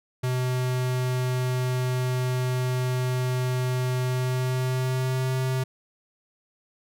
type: tone with pitch glide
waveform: square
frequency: 126.9 to 130.02 Hz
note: B2 to C3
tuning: +47 to -11 cents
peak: -24 dBFS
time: 0.23-5.64 s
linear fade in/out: 10 ms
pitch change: +42 cents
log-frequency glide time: 4.03-5.35 s
effects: none